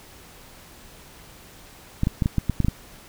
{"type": "clicks", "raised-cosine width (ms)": 5, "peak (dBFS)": -8, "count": 9, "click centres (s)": [2.034, 2.071, 2.222, 2.259, 2.383, 2.497, 2.603, 2.647, 2.684], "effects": ["pink hiss -47 dBFS RMS until 3.08 s"]}